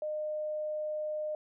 sine tone, 610 Hz, D#5, 34 cents flat, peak -32 dBFS, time 0.02-1.35 s, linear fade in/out 2 ms, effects none

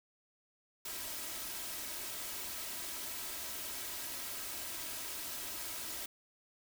white noise with comb filter, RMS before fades -42 dBFS, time 0.85-6.06 s, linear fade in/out 5 ms, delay 3.1 ms, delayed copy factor +0.5, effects none

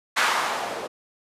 violet noise with low-pass filter sweep, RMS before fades -25 dBFS, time 0.16-0.88 s, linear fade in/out 20 ms, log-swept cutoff 1500 to 490 Hz, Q 1.5, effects resampled to 32000 Hz

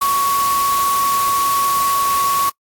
sine tone in noise, 1116 Hz, C#6, 11 cents sharp, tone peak -14 dBFS, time 0.01-2.5 s, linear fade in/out 10 ms, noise white, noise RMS -24 dBFS, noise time 0.01-2.5 s, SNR +7 dB, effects noise-tail reverb RT60 0.1 s tail -25 dB re dry + AAC 64 kbps

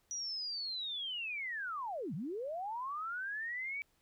sine linear two-way sweep, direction down then up, 5860 to 134.4 to 2309 Hz, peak -37 dBFS, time 0.11-3.82 s, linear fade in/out 0 ms, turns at 2.14 s, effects pink hiss -74 dBFS RMS until 4.01 s

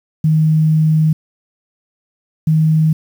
sine tone pair in turn, 156.6 / 157.4 Hz, D#3 / D#3, +11 / +20 cents, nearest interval unison, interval 9 cents, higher second, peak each -9 dBFS, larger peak neither, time 0.24-1.13 / 2.47-2.93 s, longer first, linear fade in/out 5 ms, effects 7-bit

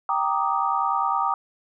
sine chord, Eb major seventh, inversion first, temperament equal, 784 / 932.3 / 1174.7 / 1244.5 Hz, G5 / Bb5 / D6 / Eb6, 0 / 0 / 0 / 0 cents, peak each -26 dBFS, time 0.09-1.34 s, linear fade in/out 2 ms, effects none

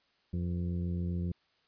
harmonic tone with a mistuned harmonic, 87.5 Hz, F2, 4 cents sharp, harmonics 1 / 2 / 3 / 4 / 5 / 6, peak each -33 / -34 / -50 / -46 / -54 / -56 dBFS, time 0.33-1.32 s, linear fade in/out 5 ms, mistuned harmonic 6, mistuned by -45 cents, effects white hiss -71 dBFS RMS until 1.67 s + resampled to 11025 Hz

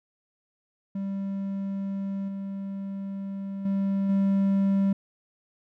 triangle tone with level steps, 196 Hz, G3, in tune, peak -26 / -29 / -21 / -18 dBFS, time 0.95-4.93 s, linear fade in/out 5 ms, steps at 2.28 / 3.65 / 4.09 s, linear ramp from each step 5 ms, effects none

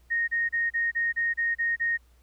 sine tone bursts, 1859 Hz, A#6, 5 cents flat, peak -23 dBFS, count 9, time 0.1-1.976 s, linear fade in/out 20 ms, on 180 ms, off 32 ms, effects added 60 Hz sine -56 dBFS peak until 2.22 s + pink hiss -67 dBFS RMS until 2.22 s

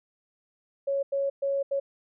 sine tone bursts at uneven times, 554 Hz, C#5, 1 cent flat, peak -24 dBFS, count 4, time 0.87-1.03 / 1.12-1.3 / 1.42-1.63 / 1.71-1.8 s, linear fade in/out 10 ms, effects none

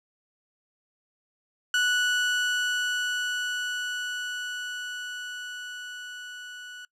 30% pulse tone with level ramp, 1476 Hz, F#6, 5 cents flat, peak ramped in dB -18 to -37 dBFS, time 1.74-6.85 s, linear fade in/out 2 ms, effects noise-tail reverb RT60 0.1 s tail -22 dB re dry + low-pass 8000 Hz 12 dB/octave

